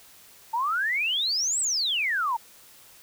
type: exponential two-way sweep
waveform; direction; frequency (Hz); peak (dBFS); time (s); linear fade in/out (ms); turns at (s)
sine; up then down; 880 to 8190 to 880; -23; 0.53-2.37; 10; 1.6
effects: white hiss -52 dBFS RMS until 3.02 s